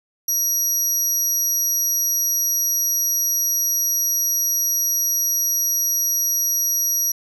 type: tone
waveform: 30% pulse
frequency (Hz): 5760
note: F#8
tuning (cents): -47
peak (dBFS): -14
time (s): 0.28-7.12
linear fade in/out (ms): 5
effects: 8-bit